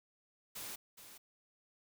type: noise with echo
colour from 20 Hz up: white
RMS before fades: -45 dBFS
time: 0.55-0.76 s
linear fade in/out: 10 ms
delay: 420 ms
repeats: 1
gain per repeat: -10 dB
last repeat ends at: 1.18 s
effects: none